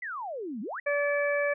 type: exponential two-way sweep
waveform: sine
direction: down then up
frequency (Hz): 2064 to 196 to 2064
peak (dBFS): -33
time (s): 0.02-0.8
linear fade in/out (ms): 5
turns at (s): 0.61
type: harmonic tone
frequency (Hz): 576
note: D5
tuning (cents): -34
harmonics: 1 / 2 / 3 / 4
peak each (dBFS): -26 / -38 / -31 / -34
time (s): 0.86-1.54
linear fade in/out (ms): 10
effects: none